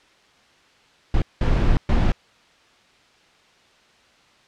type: noise bursts at uneven times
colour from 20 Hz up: brown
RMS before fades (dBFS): -17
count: 3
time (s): 1.14-1.22 / 1.41-1.77 / 1.89-2.12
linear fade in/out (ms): 2
effects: white hiss -55 dBFS RMS until 4.47 s + low-pass 4000 Hz 12 dB/octave